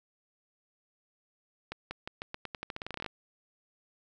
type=accelerating click train; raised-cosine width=0.3 ms; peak=-21 dBFS; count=19; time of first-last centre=1.72-3.062 s; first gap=190 ms; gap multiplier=0.87; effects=none